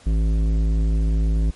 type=tone with tanh clipping; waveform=sine; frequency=53.9 Hz; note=A1; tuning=35 cents flat; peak=-18 dBFS; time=0.06-1.51 s; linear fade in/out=10 ms; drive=13 dB; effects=pink hiss -49 dBFS RMS until 1.55 s + MP3 48 kbps